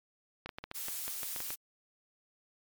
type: clicks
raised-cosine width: 0.3 ms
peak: -24 dBFS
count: 11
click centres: 0.46 / 0.492 / 0.585 / 0.64 / 0.714 / 0.884 / 1.08 / 1.232 / 1.362 / 1.404 / 1.505 s
type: noise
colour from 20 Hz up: blue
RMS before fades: -39 dBFS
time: 0.74-1.56 s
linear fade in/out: 20 ms
effects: MP3 96 kbps